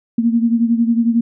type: beating tone pair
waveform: sine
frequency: 230 / 241 Hz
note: A#3 / B3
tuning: -23 / -42 cents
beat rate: 11 Hz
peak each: -13 / -18 dBFS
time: 0.18-1.21 s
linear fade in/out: 5 ms
effects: none